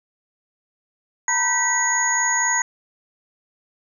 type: tone cluster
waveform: sine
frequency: 916 / 980 / 1539 / 1953 / 6700 Hz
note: A#5 / B5 / G6 / B6 / G#8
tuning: -31 / -14 / -32 / -20 / +14 cents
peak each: -26 / -27 / -29 / -22 / -21 dBFS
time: 1.28-2.62 s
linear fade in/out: 2 ms
effects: none